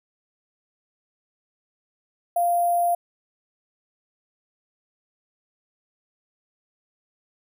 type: tone with sample-and-hold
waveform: sine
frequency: 695 Hz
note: F5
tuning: 9 cents flat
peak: -18 dBFS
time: 2.36-2.95 s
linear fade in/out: 5 ms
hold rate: 11025 Hz
effects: none